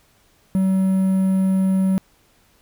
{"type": "tone with quantisation", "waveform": "triangle", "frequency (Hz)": 190, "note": "F#3", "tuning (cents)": 46, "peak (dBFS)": -13, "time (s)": [0.55, 1.98], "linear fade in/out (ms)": 0, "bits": 7, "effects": ["pink hiss -58 dBFS RMS until 2.61 s"]}